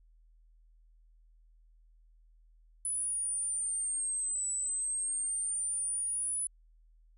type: linear two-way sweep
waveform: sine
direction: down then up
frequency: 10000 to 7900 to 10000 Hz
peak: -31 dBFS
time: 2.85-6.47 s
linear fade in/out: 2 ms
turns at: 4.49 s
effects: added 40 Hz sine -59 dBFS peak until 7.17 s